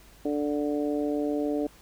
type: harmonic tone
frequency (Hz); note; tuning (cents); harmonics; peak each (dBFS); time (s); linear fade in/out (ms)
146.83; D3; 0; 2 / 3 / 4 / 5; -27 / -31 / -33 / -40; 0.25-1.67; 5
effects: added 50 Hz sine -55 dBFS peak until 1.81 s + pink hiss -55 dBFS RMS until 1.81 s